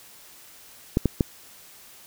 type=clicks; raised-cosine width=3 ms; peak=-6 dBFS; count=3; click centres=0.971 / 1.057 / 1.208 s; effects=white hiss -49 dBFS RMS until 2.06 s